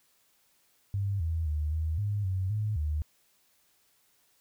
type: tone with pitch steps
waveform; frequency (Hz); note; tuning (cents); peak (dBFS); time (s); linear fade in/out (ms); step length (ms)
sine; 99.4 / 81.6 / 75.8 / 79.4 / 103 / 94 / 106.5 / 75.8; G2 / E2 / D#2 / D#2 / G#2 / F#2 / G#2 / D#2; +25 / -17 / -45 / +36 / -14 / +28 / +44 / -45; -27; 0.94-3.02; 0; 260
effects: white hiss -68 dBFS RMS until 4.4 s